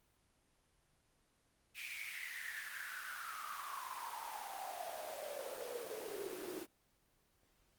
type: noise with high-pass filter sweep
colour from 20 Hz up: pink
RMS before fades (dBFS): -45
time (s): 1.74-6.67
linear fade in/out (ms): 50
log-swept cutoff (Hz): 2500 to 330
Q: 8
effects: pink hiss -75 dBFS RMS until 7.78 s + Opus 24 kbps